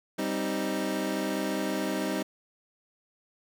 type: chord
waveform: 25% pulse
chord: C minor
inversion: second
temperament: equal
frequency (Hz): 196 / 261.6 / 311.1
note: G3 / C4 / Eb4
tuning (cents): 0 / 0 / 0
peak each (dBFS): -29 / -30 / -28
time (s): 0.18-2.23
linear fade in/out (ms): 10
effects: none